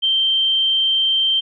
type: tone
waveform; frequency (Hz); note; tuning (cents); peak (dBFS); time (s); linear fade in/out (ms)
sine; 3136; G7; 0; -14; 0.02-1.41; 20
effects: none